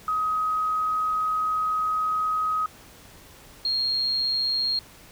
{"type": "tone pair in turn", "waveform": "sine", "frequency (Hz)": [1262, 4245], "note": ["D#6", "C8"], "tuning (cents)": [24, 24], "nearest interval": "octave + major sixth", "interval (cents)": 2100, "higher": "second", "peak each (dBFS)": -22, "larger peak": "neither", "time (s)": [[0.08, 2.66], [3.65, 4.79]], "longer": "first", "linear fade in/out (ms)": 2, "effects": ["pink hiss -49 dBFS RMS until 5.11 s"]}